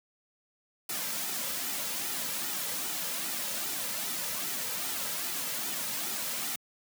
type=noise with flanger; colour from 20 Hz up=white; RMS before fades=-34 dBFS; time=0.89-6.56 s; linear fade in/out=5 ms; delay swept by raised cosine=1.8 to 2.8 ms; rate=2.5 Hz; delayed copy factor=-0.55; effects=high-pass 150 Hz 12 dB/octave